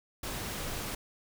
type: noise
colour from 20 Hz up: pink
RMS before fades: -37 dBFS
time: 0.23-0.95 s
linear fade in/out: 5 ms
effects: none